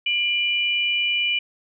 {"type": "tone pair together", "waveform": "sine", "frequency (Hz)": [2389, 2960], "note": ["D7", "F#7"], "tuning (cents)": [29, 0], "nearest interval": "major third", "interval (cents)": 371, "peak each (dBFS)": -22, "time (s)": [0.06, 1.39], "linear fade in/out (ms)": 5, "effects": []}